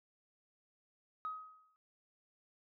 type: tone with exponential decay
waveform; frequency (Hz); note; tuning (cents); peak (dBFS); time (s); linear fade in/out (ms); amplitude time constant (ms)
sine; 1263; D#6; +26; -35; 1.25-1.76; 0; 110
effects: tanh soft clip ceiling -31 dBFS